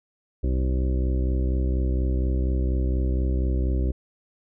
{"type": "harmonic tone", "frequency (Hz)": 64.2, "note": "C2", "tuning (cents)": -32, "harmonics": [1, 2, 3, 4, 5, 6, 8, 9], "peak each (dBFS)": [-21, -32, -36, -35, -34, -36, -41, -45], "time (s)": [0.43, 3.92], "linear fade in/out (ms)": 10, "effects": []}